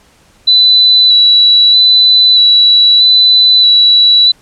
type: tone with vibrato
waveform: sine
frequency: 3963 Hz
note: B7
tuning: 5 cents sharp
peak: -3 dBFS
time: 0.47-4.32 s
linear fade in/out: 10 ms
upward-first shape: square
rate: 0.79 Hz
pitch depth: 15 cents each way
effects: pink hiss -47 dBFS RMS until 4.41 s + low-pass 10000 Hz 12 dB/octave